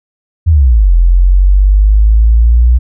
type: exponential two-way sweep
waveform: sine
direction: down then up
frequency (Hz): 87.31 to 42.49 to 61.1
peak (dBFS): -3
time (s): 0.46-2.79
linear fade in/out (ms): 20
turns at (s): 0.94
effects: none